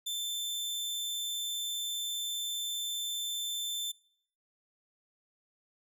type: tone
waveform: sawtooth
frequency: 3545 Hz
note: A7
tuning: 12 cents sharp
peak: -30 dBFS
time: 0.06-3.92 s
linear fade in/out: 10 ms
effects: noise-tail reverb RT60 0.7 s tail -26 dB re dry